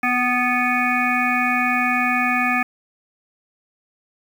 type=harmonic tone with a mistuned harmonic; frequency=246.9 Hz; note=B3; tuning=in tune; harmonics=1 / 3 / 5 / 7 / 9 / 10; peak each=-24 / -24 / -24 / -24 / -24 / -24 dBFS; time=0.03-2.63 s; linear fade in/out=5 ms; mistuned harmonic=3; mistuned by=+20 cents; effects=7-bit